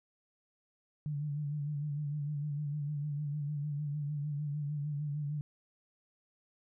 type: tone with vibrato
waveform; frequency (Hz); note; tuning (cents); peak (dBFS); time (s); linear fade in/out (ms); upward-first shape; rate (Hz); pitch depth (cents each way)
sine; 146.83; D3; 0; -33; 1.06-5.41; 0; sine; 6.6; 53
effects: none